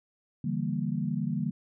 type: chord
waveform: sine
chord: E half-diminished seventh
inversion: third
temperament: equal with one note detuned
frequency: 144.56 / 164.81 / 196 / 233.1 Hz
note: D3 / E3 / G3 / Bb3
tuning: -27 / 0 / 0 / 0 cents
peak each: -33 dBFS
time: 0.44-1.51 s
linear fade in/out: 5 ms
effects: none